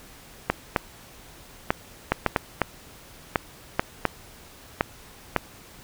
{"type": "clicks", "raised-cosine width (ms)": 0.5, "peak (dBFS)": -4, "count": 12, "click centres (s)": [0.5, 0.762, 1.705, 2.12, 2.263, 2.362, 2.617, 3.358, 3.795, 4.053, 4.809, 5.363], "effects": ["pink hiss -48 dBFS RMS until 5.83 s"]}